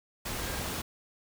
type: tone in noise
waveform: sine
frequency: 1606 Hz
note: G6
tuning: 41 cents sharp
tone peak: -45 dBFS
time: 0.39-0.61 s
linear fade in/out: 10 ms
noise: pink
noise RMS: -35 dBFS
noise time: 0.25-0.82 s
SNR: -13 dB
effects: none